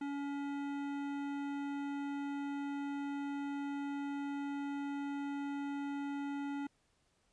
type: tone with hard clipping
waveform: sine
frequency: 282.7 Hz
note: C#4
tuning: 34 cents sharp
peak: -39 dBFS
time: 0.01-6.67 s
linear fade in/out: 5 ms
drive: 15 dB
effects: pink hiss -75 dBFS RMS until 7.32 s + resampled to 22050 Hz